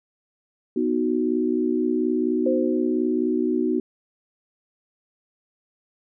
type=chord; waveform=sine; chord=B major; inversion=none; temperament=equal; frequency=246.9 / 311.1 / 370 Hz; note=B3 / D#4 / F#4; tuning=0 / 0 / 0 cents; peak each=-24 dBFS; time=0.76-3.8 s; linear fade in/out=5 ms
type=tone with exponential decay; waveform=sine; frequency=521 Hz; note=C5; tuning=7 cents flat; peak=-19 dBFS; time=2.46-3.34 s; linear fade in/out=5 ms; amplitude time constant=190 ms
effects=none